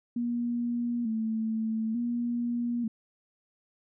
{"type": "tone with vibrato", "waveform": "sine", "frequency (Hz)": 230, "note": "A#3", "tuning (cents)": -23, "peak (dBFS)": -27, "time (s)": [0.16, 2.88], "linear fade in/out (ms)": 5, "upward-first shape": "square", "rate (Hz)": 0.56, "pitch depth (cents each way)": 64, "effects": []}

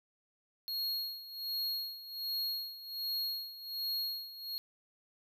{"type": "tone with tremolo", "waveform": "square", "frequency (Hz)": 4294, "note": "C8", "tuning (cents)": 44, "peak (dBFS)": -33, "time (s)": [0.68, 4.58], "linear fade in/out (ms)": 0, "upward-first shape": "sine", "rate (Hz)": 1.3, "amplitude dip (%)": 80, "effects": []}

